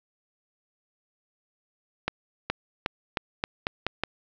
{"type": "accelerating click train", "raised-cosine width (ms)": 0.3, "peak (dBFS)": -9, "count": 8, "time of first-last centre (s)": [2.08, 4.036], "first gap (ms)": 420, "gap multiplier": 0.86, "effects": ["low-pass 5000 Hz 12 dB/octave", "8-bit"]}